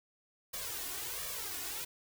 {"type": "noise with flanger", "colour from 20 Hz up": "white", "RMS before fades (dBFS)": -40, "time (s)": [0.53, 1.85], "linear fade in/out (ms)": 10, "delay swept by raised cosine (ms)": [1.7, 2.8], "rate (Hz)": 1.4, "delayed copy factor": 0.8, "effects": []}